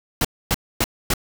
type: noise bursts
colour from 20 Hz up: pink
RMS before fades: -19 dBFS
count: 4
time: 0.21-1.138 s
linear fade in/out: 2 ms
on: 37 ms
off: 260 ms
effects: none